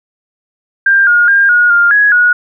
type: tone with pitch steps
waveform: sine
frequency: 1591 / 1429 / 1605 / 1443 / 1403 / 1669 / 1454 Hz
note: G6 / F6 / G6 / F#6 / F6 / G#6 / F#6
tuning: +25 / +39 / +40 / -44 / +8 / +8 / -31 cents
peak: -5 dBFS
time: 0.86-2.33 s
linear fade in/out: 5 ms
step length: 210 ms
effects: none